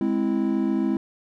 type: chord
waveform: triangle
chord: Ab augmented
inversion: none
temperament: equal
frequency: 207.7 / 261.6 / 329.6 Hz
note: Ab3 / C4 / E4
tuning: 0 / 0 / 0 cents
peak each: -23 dBFS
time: 0.01-0.97 s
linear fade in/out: 2 ms
effects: none